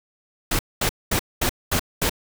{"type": "noise bursts", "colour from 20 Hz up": "pink", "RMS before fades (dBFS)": -21, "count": 6, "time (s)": [0.51, 2.096], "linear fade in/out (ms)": 5, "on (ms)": 81, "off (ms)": 220, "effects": []}